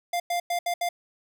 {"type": "tone bursts at uneven times", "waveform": "square", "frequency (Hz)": 698.5, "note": "F5", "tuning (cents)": 0, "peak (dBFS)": -25, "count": 5, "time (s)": [[0.13, 0.2], [0.3, 0.4], [0.5, 0.59], [0.66, 0.74], [0.81, 0.89]], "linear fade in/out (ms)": 5, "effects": []}